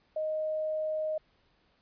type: tone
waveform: sine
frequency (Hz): 622.3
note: D#5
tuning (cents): 0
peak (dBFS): -29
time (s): 0.16-1.18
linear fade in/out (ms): 5
effects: pink hiss -69 dBFS RMS until 1.81 s + resampled to 11025 Hz